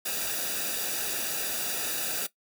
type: noise with comb filter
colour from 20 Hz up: white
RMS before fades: -31 dBFS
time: 0.05-2.27 s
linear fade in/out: 10 ms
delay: 0.94 ms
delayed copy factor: -0.7
effects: noise-tail reverb RT60 0.1 s tail -17 dB re dry